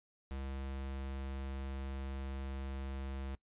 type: tone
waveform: square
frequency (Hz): 67.4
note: C#2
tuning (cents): -48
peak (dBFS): -40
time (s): 0.31-3.35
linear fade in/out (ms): 0
effects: noise-tail reverb RT60 0.1 s tail -22 dB re dry + resampled to 8000 Hz